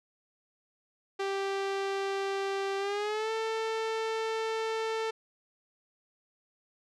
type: tone with pitch glide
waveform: sawtooth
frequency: 392 to 445.1 Hz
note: G4 to A4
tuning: 0 to +20 cents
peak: -26 dBFS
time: 1.19-5.11 s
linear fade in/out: 10 ms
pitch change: +220 cents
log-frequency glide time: 2.78-3.31 s
effects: low-pass 5000 Hz 12 dB/octave